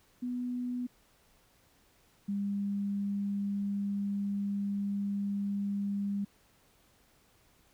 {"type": "tone pair in turn", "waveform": "sine", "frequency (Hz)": [246.9, 200.8], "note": ["B3", "G3"], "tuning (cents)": [0, 42], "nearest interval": "major third", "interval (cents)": 358, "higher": "first", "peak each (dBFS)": [-32, -30], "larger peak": "second", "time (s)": [[0.22, 0.87], [2.28, 6.25]], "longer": "second", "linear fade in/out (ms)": 10, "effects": ["pink hiss -66 dBFS RMS until 7.73 s"]}